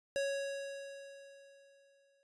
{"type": "tone with exponential decay", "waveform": "square", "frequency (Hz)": 554.4, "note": "C#5", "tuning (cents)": 0, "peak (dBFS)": -32, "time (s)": [0.16, 2.23], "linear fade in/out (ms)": 0, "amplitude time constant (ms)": 450, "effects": ["resampled to 22050 Hz"]}